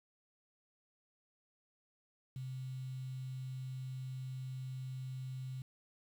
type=tone with quantisation; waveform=sine; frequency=130 Hz; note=C3; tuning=11 cents flat; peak=-40 dBFS; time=2.36-5.62 s; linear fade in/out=2 ms; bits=10; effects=none

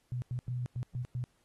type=tone bursts at uneven times; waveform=sine; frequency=123.7 Hz; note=B2; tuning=3 cents sharp; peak=-32 dBFS; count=6; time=0.12-0.22 / 0.31-0.39 / 0.48-0.66 / 0.76-0.83 / 0.95-1.05 / 1.15-1.24 s; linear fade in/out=0 ms; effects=pink hiss -73 dBFS RMS until 1.44 s + AAC 32 kbps

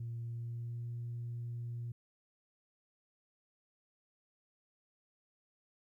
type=tone with pitch glide; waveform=sine; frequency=116.9 to 118.74 Hz; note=A#2 to A#2; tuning=+5 to +32 cents; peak=-37 dBFS; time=0-1.92 s; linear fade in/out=5 ms; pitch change=+27 cents; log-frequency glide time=0.23-0.9 s; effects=tanh soft clip ceiling -35 dBFS + 13-bit

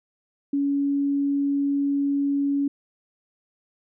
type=tone; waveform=sine; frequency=281.4 Hz; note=C#4; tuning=26 cents sharp; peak=-20 dBFS; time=0.53-2.68 s; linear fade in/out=5 ms; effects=none

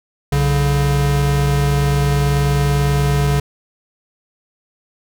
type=tone pair together; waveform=square; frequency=63.7 / 141.8 Hz; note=C2 / C#3; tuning=-46 / +40 cents; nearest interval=octave + major second; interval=1386 cents; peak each=-20 / -15 dBFS; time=0.32-3.4 s; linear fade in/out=5 ms; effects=none

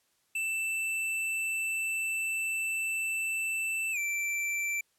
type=tone with pitch glide; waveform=square; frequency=2658 to 2341 Hz; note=E7 to D7; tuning=+14 to -6 cents; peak=-30 dBFS; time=0.35-4.81 s; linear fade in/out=5 ms; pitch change=-220 cents; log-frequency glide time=3.92-3.98 s; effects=white hiss -72 dBFS RMS until 4.98 s + low-pass 12000 Hz 12 dB/octave

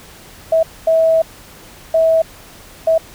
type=tone bursts at uneven times; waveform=sine; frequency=649 Hz; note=E5; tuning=27 cents flat; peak=-9 dBFS; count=4; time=0.52-0.63 / 0.87-1.22 / 1.94-2.22 / 2.87-2.98 s; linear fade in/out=5 ms; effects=pink hiss -40 dBFS RMS until 3.14 s

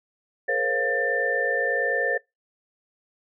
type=tone cluster; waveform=sine; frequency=430.3 / 478.8 / 540 / 700 / 1784 Hz; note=A4 / A#4 / C#5 / F5 / A6; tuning=-39 / +46 / -45 / +4 / +23 cents; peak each=-32 / -29 / -27 / -33 / -24 dBFS; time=0.48-2.18 s; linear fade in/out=10 ms; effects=noise-tail reverb RT60 0.2 s tail -26 dB re dry

